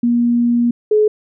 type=tone pair in turn; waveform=sine; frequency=238.3 / 425.6 Hz; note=A#3 / G#4; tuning=+38 / +42 cents; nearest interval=minor seventh; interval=1004 cents; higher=second; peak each=-11 / -9 dBFS; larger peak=second; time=0.03-0.71 / 0.91-1.08 s; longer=first; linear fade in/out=5 ms; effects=none